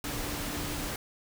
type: tone in noise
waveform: sine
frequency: 293.7 Hz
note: D4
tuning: in tune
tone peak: -40 dBFS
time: 0.05-0.88 s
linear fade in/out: 2 ms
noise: pink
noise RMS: -35 dBFS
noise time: 0.04-0.96 s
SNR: -8 dB
effects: none